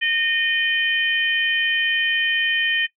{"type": "harmonic tone", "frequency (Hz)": 614, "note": "D#5", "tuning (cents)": -23, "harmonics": [3, 4, 5], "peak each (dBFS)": [-21, -22, -23], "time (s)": [0.01, 2.87], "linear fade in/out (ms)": 20, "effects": ["noise-tail reverb RT60 0.1 s tail -17 dB re dry"]}